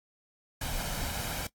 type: noise with comb filter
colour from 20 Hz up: pink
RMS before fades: -34 dBFS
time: 0.61-1.47 s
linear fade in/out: 5 ms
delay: 1.3 ms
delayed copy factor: +0.55
effects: noise-tail reverb RT60 0.1 s tail -22 dB re dry + AAC 64 kbps